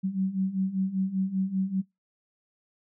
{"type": "beating tone pair", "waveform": "sine", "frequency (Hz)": [187.3, 192.4], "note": ["F#3", "G3"], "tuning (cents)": [21, -32], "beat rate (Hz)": 5.1, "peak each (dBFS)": [-30, -27], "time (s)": [0.03, 1.82], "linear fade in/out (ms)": 20, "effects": ["noise-tail reverb RT60 0.2 s tail -24 dB re dry"]}